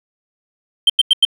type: tone bursts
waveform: sine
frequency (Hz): 3136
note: G7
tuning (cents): 0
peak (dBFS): -4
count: 4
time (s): 0.87-1.251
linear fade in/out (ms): 5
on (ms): 27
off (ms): 91
effects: tanh soft clip ceiling -6 dBFS + 7-bit